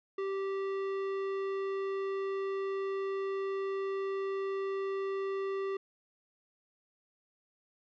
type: tone with tanh clipping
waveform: sine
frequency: 389.8 Hz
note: G4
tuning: 10 cents flat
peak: -34 dBFS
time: 0.18-5.77 s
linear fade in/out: 5 ms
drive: 14 dB
effects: none